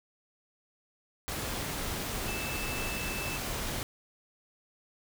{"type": "tone in noise", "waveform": "sine", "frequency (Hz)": 2637, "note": "E7", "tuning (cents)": 0, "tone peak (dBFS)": -38, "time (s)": [2.28, 3.37], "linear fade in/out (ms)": 0, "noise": "pink", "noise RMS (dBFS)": -35, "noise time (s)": [1.28, 3.83], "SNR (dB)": -6, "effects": []}